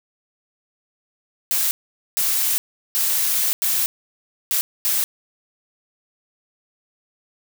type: noise bursts at uneven times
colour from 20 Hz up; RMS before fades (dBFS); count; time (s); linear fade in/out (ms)
blue; -20; 6; 1.51-1.71 / 2.17-2.58 / 2.95-3.53 / 3.62-3.86 / 4.51-4.61 / 4.85-5.04; 0
effects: none